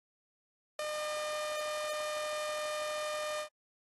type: tone with ADSR envelope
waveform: sawtooth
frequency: 606 Hz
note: D#5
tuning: 46 cents flat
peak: -26 dBFS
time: 0.79-3.49 s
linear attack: 4 ms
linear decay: 3 ms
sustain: -5 dB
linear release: 90 ms
effects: AAC 32 kbps